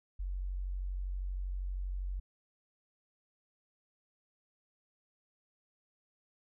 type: tone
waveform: sine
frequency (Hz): 46.31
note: F#1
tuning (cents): +2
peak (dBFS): -34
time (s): 0.19-2.2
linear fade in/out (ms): 10
effects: none